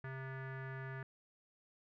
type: tone with low-pass filter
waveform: square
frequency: 132.8 Hz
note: C3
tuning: 26 cents sharp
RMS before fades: -45 dBFS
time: 0.04-1.03 s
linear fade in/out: 2 ms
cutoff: 1700 Hz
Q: 5
effects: none